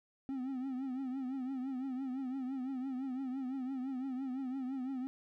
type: tone with vibrato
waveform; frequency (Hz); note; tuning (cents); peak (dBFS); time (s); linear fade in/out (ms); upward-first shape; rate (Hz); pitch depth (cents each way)
triangle; 261.6; C4; 0; -34; 0.29-5.07; 0; triangle; 5.9; 99
effects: none